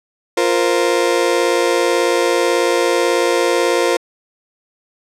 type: chord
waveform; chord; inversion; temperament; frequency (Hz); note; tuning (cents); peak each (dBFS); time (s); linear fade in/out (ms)
35% pulse; F suspended fourth; none; just; 349.2 / 465.6 / 523.8; F4 / Bb4 / C5; 0 / -2 / +2; -16; 0.37-3.97; 5
effects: low-pass 9000 Hz 12 dB/octave